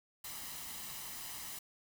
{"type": "noise with comb filter", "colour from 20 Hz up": "white", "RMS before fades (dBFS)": -45, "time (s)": [0.24, 1.59], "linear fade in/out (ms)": 5, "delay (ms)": 1, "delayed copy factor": 0.5, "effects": []}